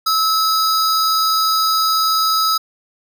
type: tone pair together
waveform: square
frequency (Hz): 1300 / 4927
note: E6 / D#8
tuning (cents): -24 / -18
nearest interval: octave + major seventh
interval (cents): 2306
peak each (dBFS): -16 / -19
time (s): 0.06-2.58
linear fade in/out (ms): 10
effects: none